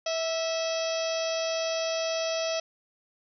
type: harmonic tone with a mistuned harmonic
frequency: 651 Hz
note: E5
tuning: 22 cents flat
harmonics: 1 / 2 / 3 / 4 / 5 / 6 / 7 / 8 / 9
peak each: -28 / -40 / -43 / -38 / -39 / -42 / -42 / -38 / -40 dBFS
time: 0.06-2.6 s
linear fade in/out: 5 ms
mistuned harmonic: 2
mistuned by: +27 cents
effects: none